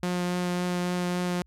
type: tone with vibrato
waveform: sawtooth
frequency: 178.3 Hz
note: F3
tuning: 36 cents sharp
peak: -22 dBFS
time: 0.03-1.42 s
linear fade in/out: 2 ms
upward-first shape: triangle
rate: 3.6 Hz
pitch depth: 11 cents each way
effects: added 60 Hz sine -57 dBFS peak until 1.46 s + low-pass 11000 Hz 12 dB/octave